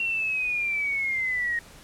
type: linear sweep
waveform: sine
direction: down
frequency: 2743 to 1864.7 Hz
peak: -24 dBFS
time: 0-1.59 s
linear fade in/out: 2 ms
effects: pink hiss -49 dBFS RMS until 1.83 s + low-pass 12000 Hz 12 dB/octave